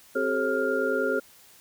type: tone cluster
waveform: sine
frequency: 262.4 / 384.4 / 433.8 / 541 / 1405 Hz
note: C4 / G4 / A4 / C#5 / F6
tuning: +5 / -34 / -25 / -42 / +10 cents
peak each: -32 / -30 / -28 / -29 / -29 dBFS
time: 0.15-1.2 s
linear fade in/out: 10 ms
effects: white hiss -54 dBFS RMS until 1.6 s